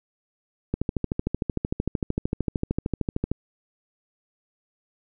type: click train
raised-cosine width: 3 ms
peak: -11 dBFS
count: 35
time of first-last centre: 0.74-3.316 s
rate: 13.2 Hz
effects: none